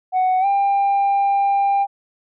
sine tone with pitch glide, 743 to 796.3 Hz, F#5 to G5, +7 to +27 cents, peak -12 dBFS, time 0.12-1.87 s, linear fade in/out 50 ms, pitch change +120 cents, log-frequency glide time 0.4-0.46 s, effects tanh soft clip ceiling -13 dBFS

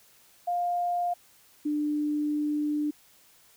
sine tone pair in turn, 704 / 297.6 Hz, F5 / D4, +14 / +23 cents, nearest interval octave + minor third, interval 1491 cents, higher first, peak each -25 dBFS, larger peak neither, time 0.47-1.14 / 1.65-2.91 s, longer second, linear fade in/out 10 ms, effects white hiss -59 dBFS RMS until 3.56 s

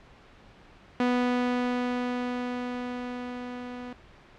sawtooth tone with level ramp, 246.9 Hz, B3, in tune, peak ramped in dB -18 to -33 dBFS, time 1-3.93 s, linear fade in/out 2 ms, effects pink hiss -53 dBFS RMS until 4.38 s + low-pass 3000 Hz 12 dB/octave

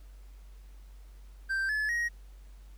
triangle tone with pitch steps, 1568 / 1719.8 / 1886.3 Hz, G6 / A6 / A#6, 0 / -40 / +20 cents, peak -26 dBFS, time 1.49-2.09 s, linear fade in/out 20 ms, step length 200 ms, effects added 48 Hz sine -47 dBFS peak until 2.77 s + pink hiss -65 dBFS RMS until 2.77 s

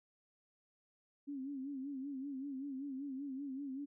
sine tone with vibrato, 273.5 Hz, C#4, 23 cents flat, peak -40 dBFS, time 1.27-3.86 s, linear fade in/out 20 ms, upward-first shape sine, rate 5.2 Hz, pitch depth 91 cents each way, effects none

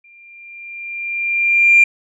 sine tone with exponential growth, 2386 Hz, D7, 27 cents sharp, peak -4 dBFS, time 0.04-1.84 s, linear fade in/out 5 ms, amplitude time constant 390 ms, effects tanh soft clip ceiling -1 dBFS

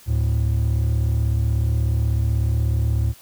triangle tone pair together, 73.39 / 109.8 Hz, D2 / A2, -1 / -3 cents, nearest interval perfect fifth, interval 698 cents, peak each -17 dBFS, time 0.06-3.14 s, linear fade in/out 50 ms, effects tanh soft clip ceiling -11 dBFS + white hiss -48 dBFS RMS until 3.21 s

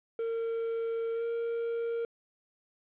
triangle tone with pitch glide, 457.4 to 464.3 Hz, A#4 to A#4, -33 to -7 cents, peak -28 dBFS, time 0.19-2.05 s, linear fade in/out 2 ms, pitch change +26 cents, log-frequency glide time 1.14-1.24 s, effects resampled to 8000 Hz + 10-bit

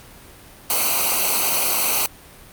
white noise with comb filter, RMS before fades -19 dBFS, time 0.7-2.06 s, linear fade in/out 0 ms, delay 0.57 ms, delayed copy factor -0.9, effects pink hiss -44 dBFS RMS until 2.52 s + Opus 48 kbps

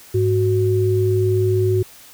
sine tone pair together, 103.83 / 370 Hz, G#2 / F#4, 0 / 0 cents, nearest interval octave + minor seventh, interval 2200 cents, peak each -17 / -17 dBFS, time 0.14-1.83 s, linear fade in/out 10 ms, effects white hiss -44 dBFS RMS until 2.13 s

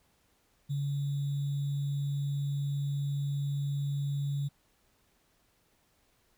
sine tone with sample-and-hold, 141.4 Hz, C#3, 35 cents sharp, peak -29 dBFS, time 0.69-4.49 s, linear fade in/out 20 ms, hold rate 3675 Hz, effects pink hiss -70 dBFS RMS until 6.37 s

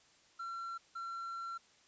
triangle tone bursts at uneven times, 1360 Hz, F6, 46 cents flat, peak -38 dBFS, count 2, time 0.39-0.78 / 0.95-1.58 s, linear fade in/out 10 ms, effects white hiss -66 dBFS RMS until 1.87 s + resampled to 16000 Hz

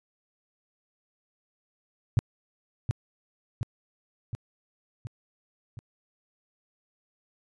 sine tone with echo, 113.9 Hz, A#2, 40 cents flat, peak -17 dBFS, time 2.17-2.19 s, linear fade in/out 0 ms, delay 720 ms, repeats 5, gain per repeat -4 dB, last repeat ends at 5.79 s, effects resampled to 22050 Hz

